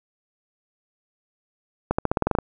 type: accelerating click train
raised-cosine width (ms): 1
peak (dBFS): -6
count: 10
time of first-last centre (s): 1.91-2.387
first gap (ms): 75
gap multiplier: 0.91
effects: none